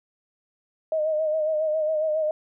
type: tone with vibrato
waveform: sine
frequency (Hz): 622.3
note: D#5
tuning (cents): 0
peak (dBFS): -21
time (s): 0.92-2.31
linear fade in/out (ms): 2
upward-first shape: sine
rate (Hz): 7.3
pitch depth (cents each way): 46
effects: none